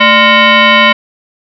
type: tone with frequency modulation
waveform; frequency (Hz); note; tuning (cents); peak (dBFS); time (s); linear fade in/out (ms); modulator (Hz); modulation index
sine; 593; D5; +17; -3; 0-0.93; 10; 815; 3.2
effects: none